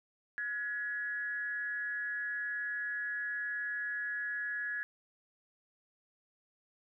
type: tone with amplitude modulation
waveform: sine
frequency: 1684 Hz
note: G#6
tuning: 24 cents sharp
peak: -31 dBFS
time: 0.38-4.83 s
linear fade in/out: 0 ms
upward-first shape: sine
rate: 239 Hz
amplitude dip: 65%
effects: none